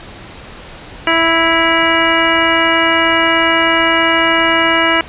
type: harmonic tone with a mistuned harmonic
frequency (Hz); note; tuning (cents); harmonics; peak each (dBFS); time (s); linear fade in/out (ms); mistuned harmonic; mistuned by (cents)
329.6; E4; 0; 1 / 2 / 3 / 4 / 5 / 6 / 7 / 9; -18 / -18 / -18 / -18 / -18 / -18 / -18 / -18; 1.07-5.01; 2; 9; -49
effects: pink hiss -33 dBFS RMS until 5.08 s + resampled to 8000 Hz